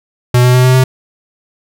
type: tone with pitch steps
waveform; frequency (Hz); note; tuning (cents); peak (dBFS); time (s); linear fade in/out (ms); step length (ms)
square; 123.47 / 124.98 / 126.5 / 128.05 / 129.61; B2 / B2 / B2 / C3 / C3; 0 / +21 / +42 / -37 / -16; -6; 0.34-0.84; 5; 100
effects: none